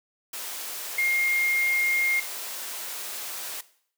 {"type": "tone in noise", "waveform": "sine", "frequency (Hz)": 2130, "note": "C7", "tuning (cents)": 30, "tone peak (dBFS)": -21, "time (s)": [0.98, 2.2], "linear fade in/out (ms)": 5, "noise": "white", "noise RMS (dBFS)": -35, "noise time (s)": [0.33, 3.61], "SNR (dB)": 11, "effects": ["noise-tail reverb RT60 0.6 s tail -17 dB re dry", "high-pass 400 Hz 12 dB/octave"]}